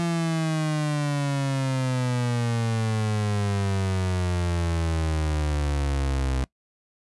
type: exponential sweep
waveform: 35% pulse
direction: down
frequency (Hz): 171.1 to 64.6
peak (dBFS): -21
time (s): 0-6.44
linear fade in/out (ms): 0
effects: noise-tail reverb RT60 0.1 s tail -22 dB re dry + resampled to 24000 Hz